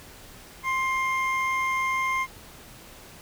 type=tone pair together; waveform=triangle; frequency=1049 / 2117 Hz; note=C6 / C7; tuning=+4 / +20 cents; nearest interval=octave; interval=1216 cents; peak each=-24 / -25 dBFS; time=0.63-2.27 s; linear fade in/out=50 ms; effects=pink hiss -47 dBFS RMS until 3.21 s